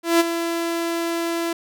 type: tone with ADSR envelope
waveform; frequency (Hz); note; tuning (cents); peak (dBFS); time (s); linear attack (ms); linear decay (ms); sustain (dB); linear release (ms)
sawtooth; 336.2; E4; +34; -8; 0.03-1.53; 170; 24; -10; 4
effects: none